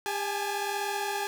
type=tone cluster; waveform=sawtooth; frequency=401 / 817 / 858 Hz; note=G4 / G#5 / A5; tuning=+39 / -29 / -44 cents; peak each=-30 dBFS; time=0.06-1.27 s; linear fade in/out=0 ms; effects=none